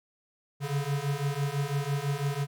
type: beating tone pair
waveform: square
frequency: 138.6 / 144.6 Hz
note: C#3 / D3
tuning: 0 / -27 cents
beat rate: 6 Hz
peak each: -32 / -31 dBFS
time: 0.6-2.47 s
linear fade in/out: 50 ms
effects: none